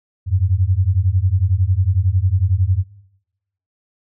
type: beating tone pair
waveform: sine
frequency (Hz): 88 / 99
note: F2 / G2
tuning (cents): +14 / +18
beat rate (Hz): 11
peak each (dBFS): -16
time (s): 0.26-2.84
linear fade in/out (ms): 50
effects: noise-tail reverb RT60 0.9 s tail -22 dB re dry